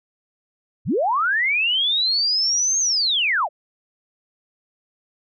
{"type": "linear two-way sweep", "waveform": "sine", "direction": "up then down", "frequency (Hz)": [65.41, 6500, 529], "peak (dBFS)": -17, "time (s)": [0.85, 3.49], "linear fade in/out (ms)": 50, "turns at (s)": 2.79, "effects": []}